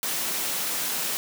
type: high-pass noise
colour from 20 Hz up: white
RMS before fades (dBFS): -28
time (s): 0.03-1.17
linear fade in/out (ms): 0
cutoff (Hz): 140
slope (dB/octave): 48
effects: none